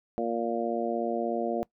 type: harmonic tone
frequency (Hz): 116.54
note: A#2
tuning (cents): 0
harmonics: 2 / 3 / 4 / 5 / 6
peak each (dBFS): -33 / -33 / -33 / -33 / -33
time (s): 0.18-1.63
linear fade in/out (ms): 0
effects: noise-tail reverb RT60 0.1 s tail -22 dB re dry